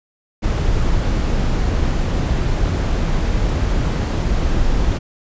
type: noise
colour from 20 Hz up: brown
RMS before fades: -17 dBFS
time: 0.42-4.99 s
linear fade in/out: 20 ms
effects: resampled to 16000 Hz